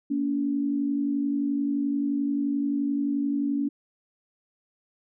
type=tone pair together; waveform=sine; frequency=232.6 / 284.1 Hz; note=A#3 / C#4; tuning=-4 / +43 cents; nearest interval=minor third; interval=347 cents; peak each=-30 / -24 dBFS; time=0.1-3.69 s; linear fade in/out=10 ms; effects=none